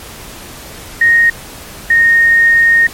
sine tone pair in turn, 1862 / 1851.3 Hz, A#6 / A#6, -2 / -12 cents, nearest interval unison, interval 10 cents, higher first, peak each -5 dBFS, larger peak neither, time 1.01-1.3 / 1.9-2.87 s, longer second, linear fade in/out 5 ms, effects pink hiss -31 dBFS RMS until 2.93 s + MP3 64 kbps

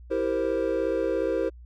triangle chord, C dominant seventh, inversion first, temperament equal, 329.6 / 392 / 466.2 / 523.3 Hz, E4 / G4 / Bb4 / C5, 0 / 0 / 0 / 0 cents, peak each -28 / -28 / -27 / -26 dBFS, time 0.1-1.5 s, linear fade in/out 20 ms, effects added 60 Hz sine -43 dBFS peak until 1.65 s

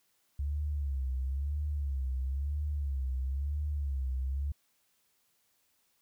sine tone with vibrato, 69.3 Hz, C#2, in tune, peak -30 dBFS, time 0.39-4.52 s, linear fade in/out 5 ms, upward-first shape sine, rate 1 Hz, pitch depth 120 cents each way, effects white hiss -73 dBFS RMS until 6.01 s

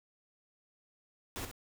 pink noise with echo, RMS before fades -40 dBFS, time 1.36-1.45 s, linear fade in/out 0 ms, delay 63 ms, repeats 1, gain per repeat -7 dB, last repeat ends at 1.513 s, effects none

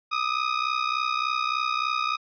sawtooth ring-modulated tone, 1244.5 Hz, D#6, in tune, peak -17 dBFS, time 0.11-2.17 s, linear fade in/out 20 ms, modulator 31.7 Hz, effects resampled to 11025 Hz

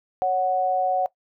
sine tone pair together, 554.9 / 740 Hz, C#5 / F#5, +2 / 0 cents, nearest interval perfect fourth, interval 498 cents, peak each -25 / -20 dBFS, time 0.22-1.06 s, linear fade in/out 0 ms, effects noise-tail reverb RT60 0.1 s tail -19 dB re dry

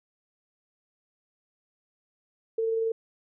sine tone with amplitude modulation, 450.1 Hz, A4, 39 cents sharp, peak -23 dBFS, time 2.58-2.92 s, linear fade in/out 5 ms, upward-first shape sine, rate 21.4 Hz, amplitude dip 25%, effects none

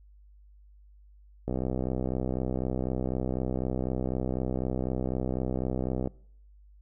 click train, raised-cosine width 2 ms, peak -17 dBFS, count 295, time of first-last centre 1.48-6.074 s, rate 64 Hz, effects noise-tail reverb RT60 0.6 s tail -23 dB re dry + added 50 Hz sine -52 dBFS peak until 6.81 s

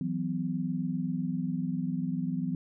sine chord, E suspended second, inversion none, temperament equal with one note detuned, 164.81 / 185 / 252.7 Hz, E3 / F#3 / B3, 0 / 0 / +40 cents, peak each -33 dBFS, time 0.01-2.55 s, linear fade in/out 2 ms, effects none

